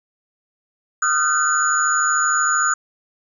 sine tone cluster, 1236 / 1376 / 1529 / 6880 Hz, D#6 / F6 / G6 / A8, -12 / -26 / -44 / -40 cents, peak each -21 dBFS, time 1.02-2.74 s, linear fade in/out 5 ms, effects none

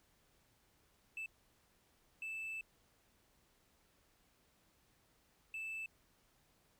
triangle tone bursts at uneven times, 2637 Hz, E7, in tune, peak -39 dBFS, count 3, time 1.17-1.26 / 2.22-2.61 / 5.54-5.86 s, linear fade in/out 2 ms, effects tanh soft clip ceiling -35 dBFS + pink hiss -73 dBFS RMS until 6.79 s

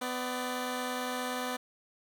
10% pulse tone pair together, 250.8 / 591 Hz, B3 / D5, +27 / +11 cents, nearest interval octave + minor third, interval 1484 cents, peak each -25 / -32 dBFS, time 0.01-1.57 s, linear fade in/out 10 ms, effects none

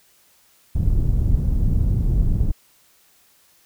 pink low-pass noise, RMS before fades -18 dBFS, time 0.75-2.52 s, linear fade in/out 10 ms, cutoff 120 Hz, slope 12 dB/octave, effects white hiss -57 dBFS RMS until 3.65 s

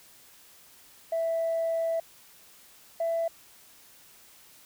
sine tone pair in turn, 659.3 / 664.7 Hz, E5 / E5, 0 / +14 cents, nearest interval unison, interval 14 cents, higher second, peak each -24 dBFS, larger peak neither, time 1.12-2 / 3-3.28 s, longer first, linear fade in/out 5 ms, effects tanh soft clip ceiling -22 dBFS + white hiss -55 dBFS RMS until 4.65 s

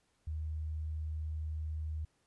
sine tone, 77.78 Hz, D#2, in tune, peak -35 dBFS, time 0.27-2.05 s, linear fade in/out 5 ms, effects pink hiss -75 dBFS RMS until 2.26 s + resampled to 24000 Hz

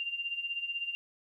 sine tone with tremolo, 2785 Hz, F7, 5 cents flat, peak -30 dBFS, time 0-0.95 s, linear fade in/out 0 ms, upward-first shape sine, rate 16 Hz, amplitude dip 70%, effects 12-bit

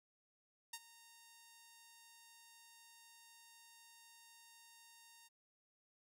5% pulse tone with ADSR envelope, 924 Hz, A#5, 16 cents flat, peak -31 dBFS, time 0.73-5.29 s, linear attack 7 ms, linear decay 47 ms, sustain -18 dB, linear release 24 ms, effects none

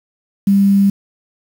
sine tone with quantisation, 198.3 Hz, G3, 20 cents sharp, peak -8 dBFS, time 0.47-0.9 s, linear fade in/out 5 ms, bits 6, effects none

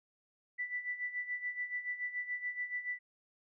sine tone with tremolo, 1976 Hz, B6, in tune, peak -33 dBFS, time 0.58-2.99 s, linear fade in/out 20 ms, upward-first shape sine, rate 7 Hz, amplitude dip 75%, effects none

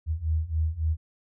sine beating tone pair, 77.5 / 81.1 Hz, D#2 / E2, -6 / -28 cents, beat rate 3.6 Hz, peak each -28 / -26 dBFS, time 0.06-0.97 s, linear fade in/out 50 ms, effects none

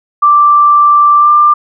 sine tone with pitch glide, 1174.7 to 1189.7 Hz, D6 to D6, 0 to +22 cents, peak -3 dBFS, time 0.22-1.54 s, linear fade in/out 10 ms, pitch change +22 cents, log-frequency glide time 1.18-1.3 s, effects none

